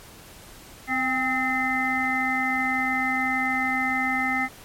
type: harmonic tone with a mistuned harmonic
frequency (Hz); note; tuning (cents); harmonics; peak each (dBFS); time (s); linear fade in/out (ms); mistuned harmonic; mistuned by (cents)
258.1; C4; -23; 1 / 3 / 5 / 7 / 8; -29 / -28 / -31 / -30 / -25; 0.87-4.49; 50; 3; +38
effects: pink hiss -46 dBFS RMS until 4.64 s + MP3 64 kbps